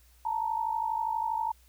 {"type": "tone pair together", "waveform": "sine", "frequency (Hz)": [881.6, 934], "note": ["A5", "A#5"], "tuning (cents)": [3, 3], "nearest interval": "minor second", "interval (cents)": 100, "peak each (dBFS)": [-30, -31], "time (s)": [0.25, 1.52], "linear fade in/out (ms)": 5, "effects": ["added 60 Hz sine -58 dBFS peak until 1.68 s", "white hiss -64 dBFS RMS until 1.68 s"]}